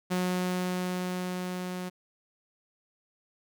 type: tone with level ramp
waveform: sawtooth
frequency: 181.7 Hz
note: F#3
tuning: 31 cents flat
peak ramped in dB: -22 to -30 dBFS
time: 0.1-1.9 s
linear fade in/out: 20 ms
effects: none